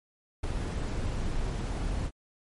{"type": "noise with ADSR envelope", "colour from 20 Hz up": "brown", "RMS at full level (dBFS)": -26, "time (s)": [0.43, 2.11], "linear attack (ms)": 11, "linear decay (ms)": 5, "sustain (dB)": -5, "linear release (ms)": 51, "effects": ["MP3 48 kbps"]}